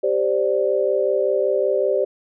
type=chord; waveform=sine; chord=G suspended fourth; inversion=none; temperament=just; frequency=392 / 522.7 / 588 Hz; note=G4 / C5 / D5; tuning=0 / -2 / +2 cents; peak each=-21 dBFS; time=0.03-2.05 s; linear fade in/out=10 ms; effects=none